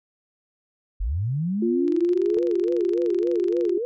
sine linear sweep, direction up, 39 to 440 Hz, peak -22 dBFS, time 1-2.39 s, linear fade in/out 10 ms
sine tone, 349.2 Hz, F4, in tune, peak -21 dBFS, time 1.62-3.78 s, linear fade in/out 5 ms
click train, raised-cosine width 0.2 ms, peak -26 dBFS, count 44, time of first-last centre 1.88-3.694 s, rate 23.7 Hz
sine tone with vibrato, 440 Hz, A4, in tune, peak -24 dBFS, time 2.37-3.85 s, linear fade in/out 0 ms, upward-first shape sine, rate 3.5 Hz, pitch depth 240 cents each way
effects none

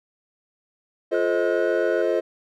triangle chord, F dominant seventh, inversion none, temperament just, 349.2 / 436.5 / 523.8 / 628.6 Hz, F4 / A4 / C5 / Eb5, 0 / -14 / +2 / +18 cents, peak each -23 dBFS, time 1.11-2.21 s, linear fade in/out 20 ms
sine tone with pitch glide, 1449 to 1469.2 Hz, F#6 to F#6, -37 to -13 cents, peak -31 dBFS, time 1.14-2.02 s, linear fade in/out 5 ms, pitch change +24 cents, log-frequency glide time 1.53-1.64 s
effects none

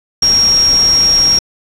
sine tone in noise, 5588 Hz, F8, in tune, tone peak -7 dBFS, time 0.22-1.39 s, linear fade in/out 5 ms, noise pink, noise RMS -23 dBFS, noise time 0.22-1.39 s, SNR +13 dB, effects low-pass 12000 Hz 12 dB/octave

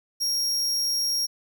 40% pulse tone, 5588 Hz, F8, in tune, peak -22 dBFS, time 0.2-1.27 s, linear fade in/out 20 ms, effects none

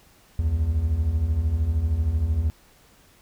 triangle beating tone pair, 68.7 / 81.7 Hz, C#2 / E2, -15 / -15 cents, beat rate 13 Hz, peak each -25 / -19 dBFS, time 0.39-2.5 s, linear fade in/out 0 ms, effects pink hiss -56 dBFS RMS until 3.21 s

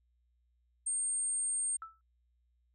sine tone, 8610 Hz, C9, 49 cents sharp, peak -30 dBFS, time 0.86-1.77 s, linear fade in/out 10 ms
sine tone with exponential decay, 1318.5 Hz, E6, in tune, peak -38 dBFS, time 1.82-2.01 s, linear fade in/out 1 ms, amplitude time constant 41 ms
effects tanh soft clip ceiling -26 dBFS + added 60 Hz sine -70 dBFS peak until 2.74 s

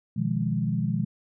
sine chord, F half-diminished seventh, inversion second, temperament equal, 123.47 / 155.56 / 174.61 / 207.7 Hz, Cb3 / Eb3 / F3 / Ab3, 0 / 0 / 0 / 0 cents, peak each -29 dBFS, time 0.16-1.05 s, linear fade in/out 10 ms, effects none

